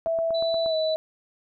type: tone with pitch glide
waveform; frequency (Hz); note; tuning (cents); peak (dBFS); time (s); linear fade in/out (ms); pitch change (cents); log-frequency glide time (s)
sine; 659.3 to 631.3; E5 to D#5; 0 to +25; -22; 0.06-0.96; 0; -75; 0.66-0.75
type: click train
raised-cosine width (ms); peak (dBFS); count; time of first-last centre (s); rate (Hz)
1; -25; 6; 0.07-0.661; 8.46
type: tone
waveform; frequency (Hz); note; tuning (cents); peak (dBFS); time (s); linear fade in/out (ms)
sine; 3971; B7; +9; -31; 0.34-0.95; 10
effects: none